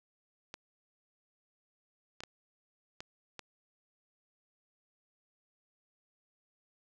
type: clicks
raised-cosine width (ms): 0.2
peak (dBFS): -25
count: 5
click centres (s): 0.541 / 2.205 / 2.236 / 3.005 / 3.393
effects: none